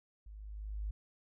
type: tone with level ramp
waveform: sine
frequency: 51.91 Hz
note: G#1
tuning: in tune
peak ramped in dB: -48 to -34 dBFS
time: 0.26-0.91 s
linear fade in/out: 5 ms
effects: none